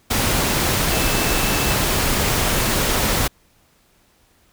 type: tone in noise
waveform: sine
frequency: 2637 Hz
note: E7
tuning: in tune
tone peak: -29 dBFS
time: 0.91-1.75 s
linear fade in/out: 10 ms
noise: pink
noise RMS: -19 dBFS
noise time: 0.1-3.28 s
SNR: -13 dB
effects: pink hiss -58 dBFS RMS until 4.52 s